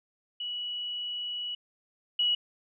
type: tone pair in turn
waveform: sine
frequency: 2935 / 2923 Hz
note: F#7 / F#7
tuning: -15 / -22 cents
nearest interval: unison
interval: 7 cents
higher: first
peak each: -32 / -23 dBFS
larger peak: second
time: 0.4-1.55 / 2.19-2.35 s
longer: first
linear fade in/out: 5 ms
effects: none